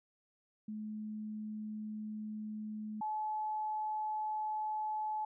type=tone pair in turn; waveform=sine; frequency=214.1 / 858.7 Hz; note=A3 / A5; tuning=-47 / -42 cents; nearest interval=2 octaves; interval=2405 cents; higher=second; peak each=-39 / -34 dBFS; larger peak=second; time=0.68-3.01 / 3.01-5.25 s; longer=first; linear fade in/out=5 ms; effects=none